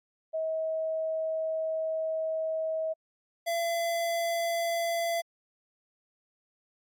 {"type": "tone pair in turn", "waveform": ["sine", "square"], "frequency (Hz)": [639, 676.7], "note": ["D#5", "E5"], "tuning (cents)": [46, 45], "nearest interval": "minor second", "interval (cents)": 99, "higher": "second", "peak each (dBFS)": -28, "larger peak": "neither", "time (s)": [[0.33, 2.94], [3.46, 5.22]], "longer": "first", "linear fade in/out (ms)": 20, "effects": ["AAC 64 kbps"]}